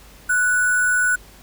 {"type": "tone with sample-and-hold", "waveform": "sine", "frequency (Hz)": 1480, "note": "F#6", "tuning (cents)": 0, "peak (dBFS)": -15, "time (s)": [0.29, 1.16], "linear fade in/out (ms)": 10, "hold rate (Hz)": 8820, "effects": ["added 50 Hz sine -48 dBFS peak until 1.42 s", "pink hiss -47 dBFS RMS until 1.42 s"]}